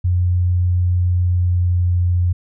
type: tone with pitch glide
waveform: sine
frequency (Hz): 89.3 to 88.58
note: F2 to F2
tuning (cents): +39 to +25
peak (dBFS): -13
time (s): 0.04-2.33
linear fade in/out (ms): 10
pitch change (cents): -14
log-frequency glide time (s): 1.15-1.98
effects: none